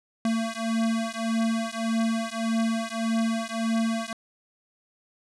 square beating tone pair, 225 / 226.7 Hz, A3 / A#3, +39 / -48 cents, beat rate 1.7 Hz, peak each -28 dBFS, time 0.25-4.13 s, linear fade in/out 2 ms, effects resampled to 24000 Hz

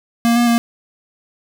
square tone with pitch steps, 233.9 / 238.8 / 234.4 Hz, A#3 / A#3 / A#3, +6 / +42 / +10 cents, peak -12 dBFS, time 0.25-0.58 s, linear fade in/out 0 ms, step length 110 ms, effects 8-bit

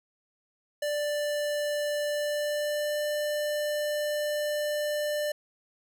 square tone with pitch glide, 589 to 594.8 Hz, D5 to D5, +5 to +22 cents, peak -28 dBFS, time 0.82-5.32 s, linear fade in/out 5 ms, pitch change +17 cents, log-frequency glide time 2.08-3.03 s, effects none

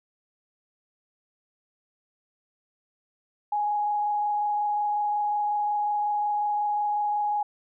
sine tone with frequency modulation, 832 Hz, G#5, 3 cents sharp, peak -23 dBFS, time 3.52-7.43 s, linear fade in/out 5 ms, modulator 25.5 Hz, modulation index 0.39, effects none

